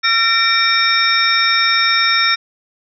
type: tone cluster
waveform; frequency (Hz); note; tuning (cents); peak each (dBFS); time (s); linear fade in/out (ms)
sine; 1355 / 1827 / 2329 / 3715 / 5410; E6 / A#6 / D7 / A#7 / E8; +47 / -35 / -15 / -7 / +44; -18; 0.03-2.36; 20
effects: none